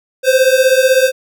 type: beating tone pair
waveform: square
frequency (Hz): 513 / 529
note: C5 / C5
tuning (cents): -34 / +19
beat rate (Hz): 16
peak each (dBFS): -12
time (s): 0.23-1.12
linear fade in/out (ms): 50
effects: none